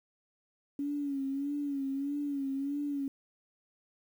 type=tone with vibrato; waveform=sine; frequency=280.2 Hz; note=C#4; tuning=19 cents sharp; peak=-31 dBFS; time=0.79-3.08 s; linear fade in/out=2 ms; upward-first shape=sine; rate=1.6 Hz; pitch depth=62 cents each way; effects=10-bit